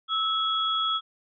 sine tone pair together, 1307 / 3339 Hz, E6 / G#7, -15 / +9 cents, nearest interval octave + major third, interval 1624 cents, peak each -26 dBFS, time 0.08-1.01 s, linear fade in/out 50 ms, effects none

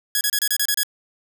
5% pulse tone bursts, 1670 Hz, G#6, 9 cents sharp, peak -7 dBFS, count 8, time 0.15-0.833 s, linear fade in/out 2 ms, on 60 ms, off 29 ms, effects none

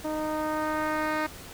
10% pulse tone with low-pass filter sweep, 308.5 Hz, D#4, 15 cents flat, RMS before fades -29 dBFS, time 0.04-1.27 s, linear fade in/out 10 ms, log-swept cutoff 660 to 2900 Hz, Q 0.94, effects pink hiss -44 dBFS RMS until 1.53 s

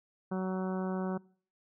harmonic tone, 187.1 Hz, F#3, 20 cents sharp, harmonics 1 / 2 / 3 / 4 / 5 / 6 / 7 / 8, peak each -32 / -38 / -42 / -44 / -46 / -48 / -49 / -50 dBFS, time 0.31-1.18 s, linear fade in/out 10 ms, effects noise-tail reverb RT60 0.5 s tail -24 dB re dry

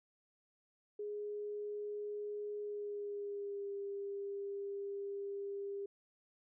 sine tone with pitch glide, 415.3 to 399.8 Hz, G#4 to G4, 0 to +34 cents, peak -39 dBFS, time 0.99-5.86 s, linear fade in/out 5 ms, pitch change -66 cents, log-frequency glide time 2.61-3.73 s, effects none

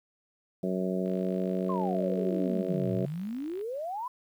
harmonic tone, 93 Hz, F#2, 9 cents sharp, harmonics 2 / 3 / 4 / 5 / 6 / 7, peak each -30 / -38 / -34 / -37 / -37 / -38 dBFS, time 0.63-3.06 s, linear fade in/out 5 ms
click train, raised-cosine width 0.3 ms, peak -37 dBFS, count 136, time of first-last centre 1.06-3.612 s, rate 52.9 Hz
sine exponential two-way sweep, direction down then up, 1100 to 110 to 1036 Hz, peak -32 dBFS, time 1.69-4.08 s, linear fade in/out 5 ms, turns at 2.94 s
effects 10-bit

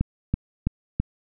click train, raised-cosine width 5 ms, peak -9 dBFS, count 4, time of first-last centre 0.01-1 s, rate 3.03 Hz, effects none

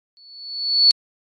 sine tone with exponential growth, 4435 Hz, C#8, in tune, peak -7 dBFS, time 0.17-0.91 s, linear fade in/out 0 ms, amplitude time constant 160 ms, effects MP3 48 kbps

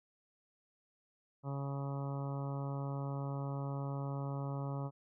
harmonic tone, 139.1 Hz, C#3, 6 cents sharp, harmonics 1 / 2 / 3 / 4 / 5 / 6 / 7 / 8 / 9, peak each -37 / -46 / -50 / -48 / -52 / -52 / -52 / -54 / -54 dBFS, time 1.43-4.91 s, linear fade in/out 50 ms, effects none

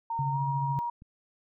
sine tone with pitch glide, 919 to 949.8 Hz, A#5 to A#5, -25 to +32 cents, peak -29 dBFS, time 0.1-0.9 s, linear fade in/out 5 ms, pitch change +57 cents, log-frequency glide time 0.31-0.39 s
sine tone with tremolo, 138.59 Hz, C#3, in tune, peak -27 dBFS, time 0.19-0.79 s, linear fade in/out 0 ms, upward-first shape sine, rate 14 Hz, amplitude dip 40%
click, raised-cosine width 5 ms, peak -37 dBFS, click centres 1.021 s
effects none

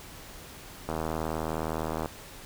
click train, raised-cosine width 1 ms, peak -17 dBFS, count 94, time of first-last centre 0.89-2.058 s, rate 79.6 Hz, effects pink hiss -46 dBFS RMS until 2.45 s

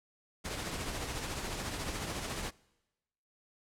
pink noise with tremolo, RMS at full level -36 dBFS, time 0.44-2.51 s, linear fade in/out 20 ms, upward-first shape triangle, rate 14 Hz, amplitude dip 45%, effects noise-tail reverb RT60 1.0 s tail -23 dB re dry + low-pass 10000 Hz 12 dB/octave

